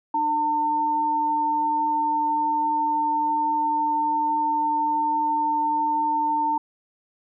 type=tone pair together; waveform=sine; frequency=300.6 / 903 Hz; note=D4 / A5; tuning=+40 / +45 cents; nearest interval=octave + perfect fifth; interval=1905 cents; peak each=-31 / -20 dBFS; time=0.14-6.58 s; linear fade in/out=5 ms; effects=none